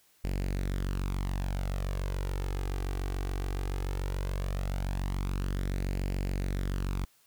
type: tone with flanger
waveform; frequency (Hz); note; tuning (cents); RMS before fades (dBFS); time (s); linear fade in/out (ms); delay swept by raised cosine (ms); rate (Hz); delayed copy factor
sawtooth; 47; F#1; +28; -32; 0.24-7.05; 0; 0.41 to 2.61; 0.17; +0.55
effects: white hiss -65 dBFS RMS until 7.26 s